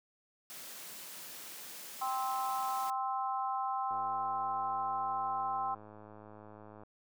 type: high-pass noise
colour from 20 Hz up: white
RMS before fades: -47 dBFS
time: 0.5-2.9 s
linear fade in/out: 0 ms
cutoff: 150 Hz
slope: 24 dB/octave
type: chord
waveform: sine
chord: C major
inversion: second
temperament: just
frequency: 784.9 / 1046.5 / 1308.1 Hz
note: G5 / C6 / E6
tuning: +2 / 0 / -14 cents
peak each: -35 / -36 / -40 dBFS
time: 2.01-5.75 s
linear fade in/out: 10 ms
type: click train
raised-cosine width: 1 ms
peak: -38 dBFS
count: 311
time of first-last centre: 3.91-6.835 s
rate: 106 Hz
effects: none